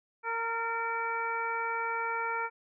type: harmonic tone with a mistuned harmonic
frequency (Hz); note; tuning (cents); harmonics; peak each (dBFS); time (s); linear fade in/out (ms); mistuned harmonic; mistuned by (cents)
460; A#4; -23; 1 / 2 / 3 / 4 / 5; -39 / -34 / -34 / -42 / -38; 0.23-2.5; 50; 4; -29
effects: none